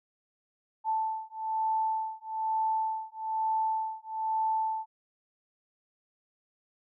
sine beating tone pair, 880 / 881.1 Hz, A5 / A5, 0 / +2 cents, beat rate 1.1 Hz, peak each -31 dBFS, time 0.84-4.86 s, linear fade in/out 50 ms, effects none

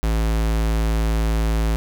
square tone, 55 Hz, A1, in tune, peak -18 dBFS, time 0.03-1.76 s, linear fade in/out 0 ms, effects none

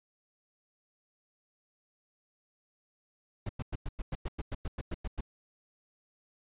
brown noise bursts, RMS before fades -34 dBFS, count 14, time 3.46-5.208 s, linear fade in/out 5 ms, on 32 ms, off 100 ms, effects resampled to 8000 Hz

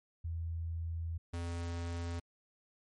sine / square tone pair in turn, 82.9 / 85.38 Hz, E2 / F2, +10 / -39 cents, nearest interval minor second, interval 51 cents, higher second, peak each -35 / -37 dBFS, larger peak first, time 0.24-1.18 / 1.33-2.2 s, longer first, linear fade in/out 10 ms, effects MP3 48 kbps

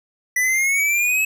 square exponential sweep, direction up, 1968 to 2600 Hz, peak -17 dBFS, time 0.36-1.25 s, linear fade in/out 5 ms, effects none

